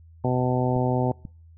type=harmonic tone; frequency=126.1 Hz; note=B2; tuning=36 cents sharp; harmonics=1 / 2 / 3 / 4 / 5 / 6 / 7; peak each=-24 / -27 / -29 / -30 / -31 / -32 / -32 dBFS; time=0.24-1.12 s; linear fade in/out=5 ms
type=clicks; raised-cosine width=5 ms; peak=-23 dBFS; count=2; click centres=0.764 / 1.252 s
effects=noise-tail reverb RT60 0.5 s tail -26 dB re dry + added 82 Hz sine -47 dBFS peak until 1.57 s

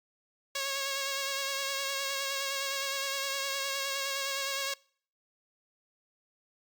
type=tone with vibrato; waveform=5% pulse; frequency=549 Hz; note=C#5; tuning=17 cents flat; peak=-20 dBFS; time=0.55-4.74 s; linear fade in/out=5 ms; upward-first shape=sine; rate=9.7 Hz; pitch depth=25 cents each way; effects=noise-tail reverb RT60 0.5 s tail -24 dB re dry + Opus 48 kbps

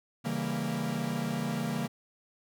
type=chord; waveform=45% pulse; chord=C# diminished seventh; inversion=none; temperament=equal with one note detuned; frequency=138.59 / 164.81 / 198.39 / 233.1 Hz; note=C#3 / E3 / G3 / Bb3; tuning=0 / 0 / +21 / 0 cents; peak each=-37 / -36 / -37 / -34 dBFS; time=0.24-1.88 s; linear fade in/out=20 ms; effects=none

